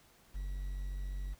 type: tone with quantisation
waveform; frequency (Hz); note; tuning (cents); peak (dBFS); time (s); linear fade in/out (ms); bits
triangle; 47.08; F#1; +31; -34; 0.34-1.35; 20; 10
effects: pink hiss -64 dBFS RMS until 1.39 s